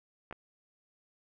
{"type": "clicks", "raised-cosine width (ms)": 0.5, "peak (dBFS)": -27, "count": 2, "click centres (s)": [0.311, 0.326], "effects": []}